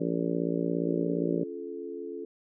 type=harmonic tone; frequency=57.3 Hz; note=A#1; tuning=29 cents flat; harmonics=3 / 4 / 5 / 6 / 7 / 8 / 9 / 10; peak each=-32 / -38 / -31 / -35 / -34 / -35 / -43 / -39 dBFS; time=0-1.44 s; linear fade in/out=10 ms
type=chord; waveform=sine; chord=Db augmented; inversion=none; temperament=just; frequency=277.2 / 346.5 / 433.1 Hz; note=Db4 / F4 / A4; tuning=0 / -14 / -27 cents; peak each=-42 / -39 / -38 dBFS; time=0.85-2.25 s; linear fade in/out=5 ms
effects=none